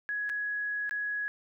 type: tone with dropouts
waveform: sine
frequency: 1674 Hz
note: G#6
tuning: 13 cents sharp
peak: -30 dBFS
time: 0.09-1.28 s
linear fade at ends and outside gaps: 0 ms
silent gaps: 0.293-0.298 / 0.894-0.91 s
effects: none